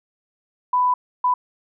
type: tone bursts at uneven times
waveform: sine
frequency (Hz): 995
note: B5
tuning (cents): +13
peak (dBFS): -15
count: 2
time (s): 0.73-0.94 / 1.24-1.34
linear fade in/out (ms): 5
effects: none